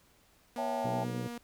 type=tone with pitch glide; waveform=sawtooth; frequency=240 to 237.7 Hz; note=B3 to A#3; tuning=-49 to +34 cents; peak=-35 dBFS; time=0.56-1.38 s; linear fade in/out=2 ms; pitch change=-17 cents; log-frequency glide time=0.76-0.87 s
type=chord; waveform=sine; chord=A dominant seventh; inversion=first; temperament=equal; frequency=554.4 / 659.3 / 784 / 880 Hz; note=C#5 / E5 / G5 / A5; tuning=0 / 0 / 0 / 0 cents; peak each=-37 dBFS; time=0.57-1.05 s; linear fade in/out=20 ms
type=harmonic tone; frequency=61.74 Hz; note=B1; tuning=in tune; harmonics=2 / 3 / 4 / 5 / 6 / 7 / 8 / 9; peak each=-37 / -41 / -43 / -45 / -47 / -48 / -49 / -50 dBFS; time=0.84-1.28 s; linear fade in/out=10 ms
effects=pink hiss -65 dBFS RMS until 1.43 s